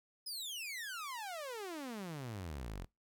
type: exponential sweep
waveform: sawtooth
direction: down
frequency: 5160 to 41.2 Hz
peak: -38 dBFS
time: 0.26-2.85 s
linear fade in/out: 10 ms
effects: noise-tail reverb RT60 0.2 s tail -22 dB re dry